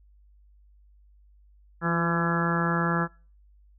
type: harmonic tone with a mistuned harmonic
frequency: 168.6 Hz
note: E3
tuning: 39 cents sharp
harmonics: 1 / 2 / 3 / 4 / 5 / 6 / 7 / 8 / 9 / 10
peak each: -26 / -33 / -35 / -38 / -36 / -35 / -35 / -30 / -39 / -31 dBFS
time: 1.81-3.08 s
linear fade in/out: 50 ms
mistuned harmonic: 2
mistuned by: +31 cents
effects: noise-tail reverb RT60 0.4 s tail -25 dB re dry + added 50 Hz sine -54 dBFS peak until 3.78 s